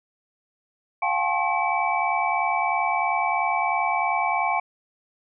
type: tone cluster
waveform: sine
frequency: 707 / 777 / 860 / 1075 / 2300 Hz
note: F5 / G5 / A5 / C6 / D7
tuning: +21 / -16 / -40 / +47 / -37 cents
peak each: -27 dBFS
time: 1.02-4.6 s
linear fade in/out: 5 ms
effects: none